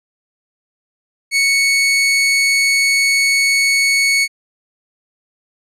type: tone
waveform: sawtooth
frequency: 2217 Hz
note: C#7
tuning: in tune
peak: -8 dBFS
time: 1.31-4.28 s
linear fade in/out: 50 ms
effects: low-pass 10000 Hz 12 dB/octave